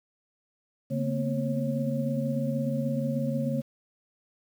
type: tone cluster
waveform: sine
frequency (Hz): 141.7 / 227.7 / 244 / 254.1 / 545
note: C#3 / A#3 / B3 / B3 / C#5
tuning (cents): +38 / -40 / -21 / +49 / -29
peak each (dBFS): -30 / -30 / -37 / -36 / -33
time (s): 0.9-3.62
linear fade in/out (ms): 20
effects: 9-bit